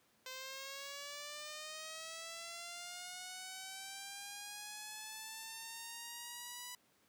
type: linear sweep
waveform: 5% pulse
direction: up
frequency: 514 to 987.8 Hz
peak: -34 dBFS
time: 0.26-6.75 s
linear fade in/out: 2 ms
effects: pink hiss -72 dBFS RMS until 7.08 s + high-pass 150 Hz 12 dB/octave